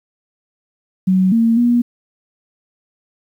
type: tone with pitch steps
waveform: sine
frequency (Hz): 187 / 228.7 / 240.1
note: F#3 / A#3 / B3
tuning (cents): +19 / -33 / -49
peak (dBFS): -10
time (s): 1.07-1.82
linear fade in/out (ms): 10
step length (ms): 250
effects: 8-bit